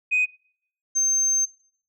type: tone pair in turn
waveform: sine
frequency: 2500 / 6300 Hz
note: D#7 / G8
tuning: +8 / +8 cents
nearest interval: octave + major third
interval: 1600 cents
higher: second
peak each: -17 dBFS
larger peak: neither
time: 0.11-0.26 / 0.95-1.46 s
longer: second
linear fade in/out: 20 ms
effects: noise-tail reverb RT60 0.6 s tail -22 dB re dry + tanh soft clip ceiling -14 dBFS